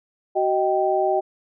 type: tone cluster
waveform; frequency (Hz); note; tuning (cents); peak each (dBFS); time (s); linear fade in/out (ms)
sine; 376.9 / 624 / 780; F#4 / D#5 / G5; +32 / +5 / -9; -22; 0.35-1.21; 20
effects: none